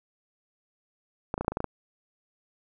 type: clicks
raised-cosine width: 1 ms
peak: -14 / -17 / -15 / -26 / -7 / -20 / -14 / -15 / -14 dBFS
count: 9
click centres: 1.341 / 1.379 / 1.41 / 1.447 / 1.481 / 1.52 / 1.571 / 1.604 / 1.643 s
effects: none